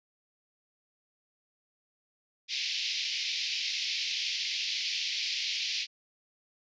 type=band-pass noise; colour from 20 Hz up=white; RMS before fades=-33 dBFS; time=2.48-5.87 s; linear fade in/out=50 ms; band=2200 to 5400 Hz; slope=48 dB/octave; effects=resampled to 16000 Hz